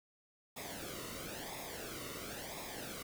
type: noise with flanger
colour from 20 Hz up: pink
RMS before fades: -45 dBFS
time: 0.56-3.03 s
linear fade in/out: 10 ms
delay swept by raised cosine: 0.67 to 1.24 ms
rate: 0.98 Hz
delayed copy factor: -0.7
effects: none